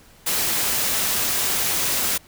white noise, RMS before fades -22 dBFS, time 0.26-2.18 s, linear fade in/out 10 ms, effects pink hiss -51 dBFS RMS until 2.27 s

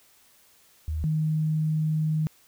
sine tone pair in turn, 77.9 / 155.8 Hz, D#2 / D#3, +3 / +3 cents, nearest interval octave, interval 1200 cents, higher second, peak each -26 / -22 dBFS, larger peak second, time 0.88-1.04 / 1.04-2.27 s, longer second, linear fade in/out 0 ms, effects white hiss -59 dBFS RMS until 2.47 s

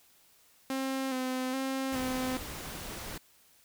sawtooth tone with vibrato, 261.6 Hz, C4, in tune, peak -27 dBFS, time 0.7-2.37 s, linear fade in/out 2 ms, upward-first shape square, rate 1.2 Hz, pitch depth 31 cents each way
pink noise, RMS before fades -41 dBFS, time 1.92-3.18 s, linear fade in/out 5 ms
effects white hiss -63 dBFS RMS until 3.64 s

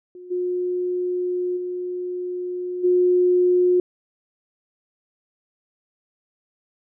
sine tone with level steps, 359.9 Hz, F#4, 48 cents flat, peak -37 / -21 / -25 / -14 dBFS, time 0.15-3.8 s, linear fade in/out 2 ms, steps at 0.3 / 1.56 / 2.83 s, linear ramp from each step 20 ms, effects none

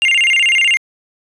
triangle tone with vibrato, 2429 Hz, D#7, 42 cents flat, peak -8 dBFS, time 0.02-0.77 s, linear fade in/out 0 ms, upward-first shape square, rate 16 Hz, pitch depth 240 cents each way, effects resampled to 24000 Hz

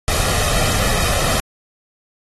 pink noise with comb filter, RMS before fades -18 dBFS, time 0.08-1.4 s, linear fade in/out 0 ms, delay 1.6 ms, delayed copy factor +0.55, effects AAC 32 kbps

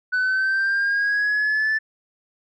sine linear sweep, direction up, 1493 to 1760 Hz, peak -16 dBFS, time 0.12-1.79 s, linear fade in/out 20 ms, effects tanh soft clip ceiling -17 dBFS

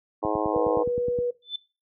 harmonic tone, 106.4 Hz, G#2, 42 cents sharp, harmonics 3 / 4 / 5 / 6 / 7 / 8 / 9 / 10, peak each -29 / -30 / -31 / -32 / -32 / -33 / -34 / -34 dBFS, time 0.22-0.84 s, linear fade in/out 20 ms
click train, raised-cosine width 3 ms, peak -20 dBFS, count 10, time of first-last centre 0.25-1.188 s, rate 9.6 Hz
sine tone, 486.7 Hz, B4, 25 cents flat, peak -23 dBFS, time 0.53-1.31 s, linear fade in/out 10 ms
sine tone with exponential growth, 3520 Hz, A7, in tune, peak -24 dBFS, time 1.42-1.56 s, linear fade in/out 5 ms, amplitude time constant 30 ms
effects noise-tail reverb RT60 0.3 s tail -20 dB re dry + high-pass 60 Hz 12 dB/octave

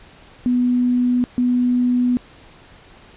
sine tone bursts at uneven times, 246.9 Hz, B3, in tune, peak -14 dBFS, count 2, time 0.46-1.24 / 1.38-2.17 s, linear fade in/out 0 ms, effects pink hiss -46 dBFS RMS until 3.16 s + resampled to 8000 Hz

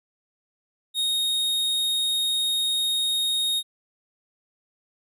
45% pulse tone, 3729 Hz, A#7, in tune, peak -22 dBFS, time 0.94-3.63 s, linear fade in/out 50 ms, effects resampled to 32000 Hz

